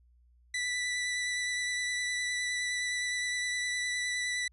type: tone with vibrato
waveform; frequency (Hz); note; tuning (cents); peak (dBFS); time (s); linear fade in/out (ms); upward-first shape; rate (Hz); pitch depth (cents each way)
sawtooth; 1975.5; B6; 0; -27; 0.54-4.48; 5; triangle; 9.7; 15
effects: added 60 Hz sine -60 dBFS peak until 4.52 s + resampled to 24000 Hz